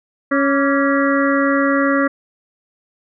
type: harmonic tone with a mistuned harmonic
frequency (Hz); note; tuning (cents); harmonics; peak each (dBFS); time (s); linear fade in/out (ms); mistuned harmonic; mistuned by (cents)
277.2; C#4; 0; 1 / 2 / 4 / 5 / 6 / 7; -16 / -19 / -22 / -23 / -24 / -24; 0.31-2.08; 10; 4; +72
effects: none

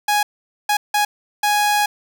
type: tone bursts at uneven times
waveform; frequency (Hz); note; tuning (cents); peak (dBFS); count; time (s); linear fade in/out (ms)
sawtooth; 830.6; G#5; 0; -11; 4; 0.08-0.23 / 0.69-0.77 / 0.94-1.05 / 1.43-1.86; 5
effects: none

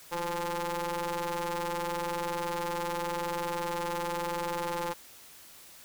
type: ring-modulated tone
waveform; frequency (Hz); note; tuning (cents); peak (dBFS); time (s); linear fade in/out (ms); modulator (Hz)
sawtooth; 174.61; F3; 0; -24; 0.11-4.94; 20; 688
effects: white hiss -52 dBFS RMS until 5.84 s

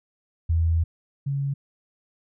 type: tone pair in turn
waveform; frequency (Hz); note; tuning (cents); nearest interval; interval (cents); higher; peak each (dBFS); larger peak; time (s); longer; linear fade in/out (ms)
sine; 82.41 / 139.28; E2 / C#3; 0 / +9; major sixth; 909; second; -18 / -23; first; 0.49-0.84 / 1.26-1.54; first; 10
effects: none

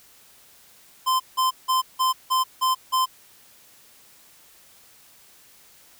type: tone bursts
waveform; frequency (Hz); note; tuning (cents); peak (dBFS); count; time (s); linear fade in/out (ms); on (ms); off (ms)
square; 1035; C6; -19; -19; 7; 1.06-3.06; 20; 140; 170
effects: white hiss -53 dBFS RMS until 5.99 s

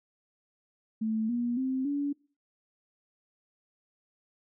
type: tone with pitch steps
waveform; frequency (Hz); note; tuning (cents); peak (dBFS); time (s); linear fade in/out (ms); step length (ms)
sine; 220 / 239.9 / 261.6 / 285.3; A3 / A#3 / C4 / C#4; 0 / +50 / 0 / +50; -27; 1.01-2.13; 10; 280
effects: noise-tail reverb RT60 0.4 s tail -24 dB re dry

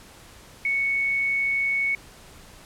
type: tone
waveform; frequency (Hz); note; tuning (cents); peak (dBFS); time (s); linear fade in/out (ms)
sine; 2217; C#7; 0; -21; 0.65-1.95; 2
effects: pink hiss -48 dBFS RMS until 2.65 s + low-pass 12000 Hz 12 dB/octave

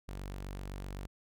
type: tone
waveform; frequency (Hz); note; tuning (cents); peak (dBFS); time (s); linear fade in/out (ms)
sawtooth; 47.8; G1; -43; -36; 0.08-1.07; 10
effects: none

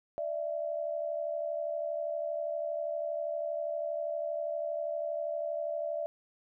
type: tone pair together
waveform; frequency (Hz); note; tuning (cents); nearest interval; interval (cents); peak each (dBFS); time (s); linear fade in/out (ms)
sine; 592 / 664.5; D5 / E5; +14 / +14; major second; 200; -34 / -35; 0.18-6.06; 0
effects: none

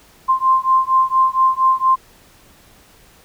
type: beating tone pair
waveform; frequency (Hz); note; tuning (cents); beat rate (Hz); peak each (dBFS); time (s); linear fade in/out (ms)
sine; 1046.5 / 1050.8; C6 / C6; 0 / +7; 4.3; -15 / -15; 0.28-1.96; 20
effects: pink hiss -49 dBFS RMS until 3.24 s

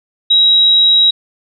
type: tone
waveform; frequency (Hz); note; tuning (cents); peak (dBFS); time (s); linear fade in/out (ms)
sine; 3842; B7; -48; -6; 0.3-1.11; 10
effects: none

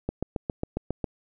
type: click train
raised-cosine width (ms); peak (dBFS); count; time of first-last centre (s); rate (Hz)
2; -14; 8; 0.09-1.042; 7.35
effects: none

